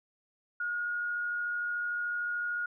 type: tone with amplitude modulation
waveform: sine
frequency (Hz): 1435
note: F6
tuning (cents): +47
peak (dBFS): -29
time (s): 0.6-2.66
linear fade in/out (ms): 5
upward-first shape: sine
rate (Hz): 93.5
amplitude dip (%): 30
effects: none